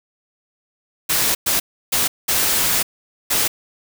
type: noise bursts at uneven times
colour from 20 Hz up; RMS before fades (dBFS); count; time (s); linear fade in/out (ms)
white; -18; 5; 1.09-1.35 / 1.46-1.6 / 1.92-2.08 / 2.28-2.83 / 3.3-3.48; 10
effects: none